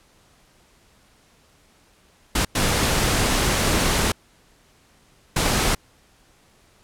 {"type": "noise bursts at uneven times", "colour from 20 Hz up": "pink", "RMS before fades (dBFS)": -20, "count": 3, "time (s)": [[2.35, 2.45], [2.55, 4.12], [5.36, 5.75]], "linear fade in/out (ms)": 5, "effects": ["pink hiss -57 dBFS RMS until 6.83 s", "low-pass 11000 Hz 12 dB/octave"]}